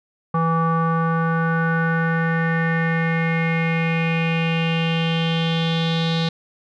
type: tone with low-pass filter sweep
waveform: square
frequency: 164.5 Hz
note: E3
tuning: 3 cents flat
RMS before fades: -20 dBFS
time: 0.34-6.29 s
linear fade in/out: 5 ms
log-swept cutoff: 1100 to 3900 Hz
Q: 5.7
effects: none